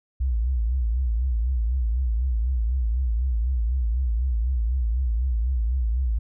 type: tone with vibrato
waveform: sine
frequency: 60 Hz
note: B1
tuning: 49 cents flat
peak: -20 dBFS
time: 0.2-6.19 s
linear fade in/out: 10 ms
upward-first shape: triangle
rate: 4 Hz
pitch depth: 200 cents each way
effects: none